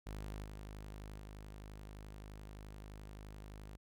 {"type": "tone with level steps", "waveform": "sawtooth", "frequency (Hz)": 51.6, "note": "G#1", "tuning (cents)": -10, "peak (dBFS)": [-39, -43, -45], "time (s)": [0.06, 3.77], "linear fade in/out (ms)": 10, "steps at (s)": [0.43, 1.18], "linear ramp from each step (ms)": 20, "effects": []}